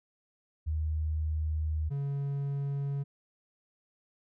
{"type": "tone pair in turn", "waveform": ["sine", "triangle"], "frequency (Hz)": [77.78, 140.24], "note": ["D#2", "C#3"], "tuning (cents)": [0, 20], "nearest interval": "minor seventh", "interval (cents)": 1020, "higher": "second", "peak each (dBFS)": -28, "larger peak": "neither", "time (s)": [[0.66, 1.9], [1.9, 3.04]], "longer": "first", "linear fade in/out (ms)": 20, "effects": []}